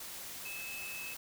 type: tone in noise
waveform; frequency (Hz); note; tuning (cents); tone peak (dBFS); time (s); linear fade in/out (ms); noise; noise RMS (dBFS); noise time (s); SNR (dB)
sine; 2601; E7; -24; -42; 0.45-1.14; 5; white; -45; 0-1.17; 0
effects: none